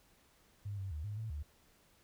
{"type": "tone with pitch steps", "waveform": "sine", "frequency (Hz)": [101.6, 96.7, 76.1, 104.2, 110.9, 73.7], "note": ["G#2", "G2", "D#2", "G#2", "A2", "D2"], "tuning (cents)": [-38, -23, -38, 6, 14, 7], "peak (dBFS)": -38, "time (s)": [0.65, 1.43], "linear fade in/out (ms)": 10, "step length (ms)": 130, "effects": ["pink hiss -68 dBFS RMS until 2.03 s"]}